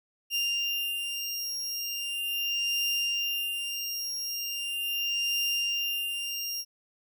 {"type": "beating tone pair", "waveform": "30% pulse", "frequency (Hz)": [2794, 2794.39], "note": ["F7", "F7"], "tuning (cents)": [0, 0], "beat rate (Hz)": 0.39, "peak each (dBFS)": -29, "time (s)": [0.3, 6.65], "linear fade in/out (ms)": 50, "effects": []}